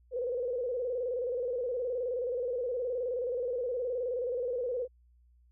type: tone with vibrato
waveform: sine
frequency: 493.9 Hz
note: B4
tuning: in tune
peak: -30 dBFS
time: 0.11-4.88 s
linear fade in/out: 50 ms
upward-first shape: square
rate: 19 Hz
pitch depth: 71 cents each way
effects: added 60 Hz sine -60 dBFS peak until 5.51 s